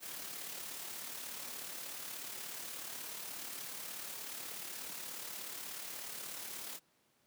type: noise with amplitude modulation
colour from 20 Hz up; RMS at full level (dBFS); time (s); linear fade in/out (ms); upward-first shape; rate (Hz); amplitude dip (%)
white; -43; 0-6.8; 50; sine; 36.6; 40
effects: pink hiss -73 dBFS RMS until 7.26 s + high-pass 150 Hz 12 dB/octave